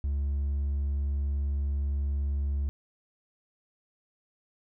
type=tone with hard clipping; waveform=sine; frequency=70.6 Hz; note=C#2; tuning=32 cents sharp; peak=-27 dBFS; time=0.04-2.69 s; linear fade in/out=0 ms; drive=2 dB; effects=none